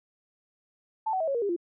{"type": "tone with pitch steps", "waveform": "sine", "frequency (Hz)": [880, 752.9, 644.2, 551.2, 471.6, 403.5, 345.2], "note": ["A5", "F#5", "E5", "C#5", "A#4", "G#4", "F4"], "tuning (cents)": [0, 30, -40, -10, 20, -50, -20], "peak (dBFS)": -25, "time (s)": [1.06, 1.564], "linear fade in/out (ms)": 10, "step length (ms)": 72, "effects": []}